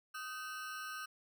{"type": "ring-modulated tone", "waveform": "40% pulse", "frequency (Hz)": 1391, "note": "F6", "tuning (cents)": -7, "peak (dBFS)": -38, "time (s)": [0.14, 1.06], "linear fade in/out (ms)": 10, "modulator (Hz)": 142, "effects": []}